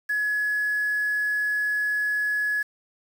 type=tone with quantisation; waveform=sine; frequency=1692 Hz; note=G#6; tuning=32 cents sharp; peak=-22 dBFS; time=0.09-2.63 s; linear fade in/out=10 ms; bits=7; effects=none